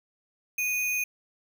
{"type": "tone with sample-and-hold", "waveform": "sine", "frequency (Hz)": 2477, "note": "D#7", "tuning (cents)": -8, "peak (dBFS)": -25, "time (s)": [0.58, 1.04], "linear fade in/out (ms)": 5, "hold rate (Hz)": 8820, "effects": []}